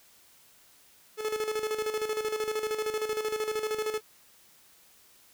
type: tone with tremolo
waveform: 45% pulse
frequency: 431.3 Hz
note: A4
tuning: 35 cents flat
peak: -27 dBFS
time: 1.17-4.01 s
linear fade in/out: 50 ms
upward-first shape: square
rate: 13 Hz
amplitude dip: 60%
effects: white hiss -59 dBFS RMS until 5.33 s